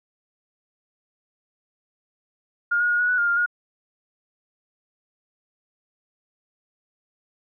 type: tone with pitch steps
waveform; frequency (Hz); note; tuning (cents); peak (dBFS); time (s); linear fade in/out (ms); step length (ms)
sine; 1416 / 1444 / 1435 / 1461 / 1481 / 1411 / 1400 / 1437; F6 / F#6 / F6 / F#6 / F#6 / F6 / F6 / F6; +23 / -43 / +47 / -22 / +1 / +17 / +4 / +49; -18; 2.71-3.462; 10; 94
effects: none